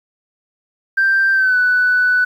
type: tone with pitch glide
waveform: sine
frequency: 1572 to 1489.8 Hz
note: G6 to F#6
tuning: +4 to +11 cents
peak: -10 dBFS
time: 0.97-2.25 s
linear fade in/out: 10 ms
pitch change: -93 cents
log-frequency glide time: 1.33-1.57 s
effects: tanh soft clip ceiling -7 dBFS + 8-bit